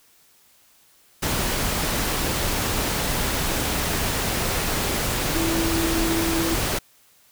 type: tone in noise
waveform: sine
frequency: 329.6 Hz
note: E4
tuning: in tune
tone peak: -23 dBFS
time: 5.35-6.55 s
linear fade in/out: 10 ms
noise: pink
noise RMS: -24 dBFS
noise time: 1.22-6.79 s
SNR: -2 dB
effects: white hiss -57 dBFS RMS until 7.31 s